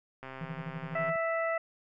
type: click train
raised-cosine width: 0.5 ms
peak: -28 dBFS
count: 115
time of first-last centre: 0.23-1.094 s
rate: 132 Hz
type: tone with tremolo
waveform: triangle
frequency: 162.6 Hz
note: E3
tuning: 23 cents flat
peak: -32 dBFS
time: 0.41-1.16 s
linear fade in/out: 0 ms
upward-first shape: sine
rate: 12 Hz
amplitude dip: 95%
type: harmonic tone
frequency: 659.3 Hz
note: E5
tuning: in tune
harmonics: 1 / 2 / 3 / 4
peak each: -30 / -35 / -35 / -47 dBFS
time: 0.95-1.58 s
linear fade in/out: 5 ms
effects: none